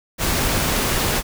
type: noise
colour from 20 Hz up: pink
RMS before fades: -20 dBFS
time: 0.18-1.23 s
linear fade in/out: 50 ms
effects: none